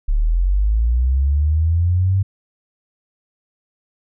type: linear sweep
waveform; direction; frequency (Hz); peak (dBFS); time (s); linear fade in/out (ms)
sine; up; 34.47 to 98; -13; 0.08-2.23; 10
effects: none